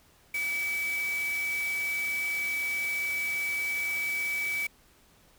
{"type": "tone in noise", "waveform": "sine", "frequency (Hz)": 2291, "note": "D7", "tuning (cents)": -44, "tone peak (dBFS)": -28, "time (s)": [0.34, 4.67], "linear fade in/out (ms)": 5, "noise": "white", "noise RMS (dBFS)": -41, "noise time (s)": [0.34, 4.67], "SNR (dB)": 10, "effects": ["pink hiss -61 dBFS RMS until 5.38 s"]}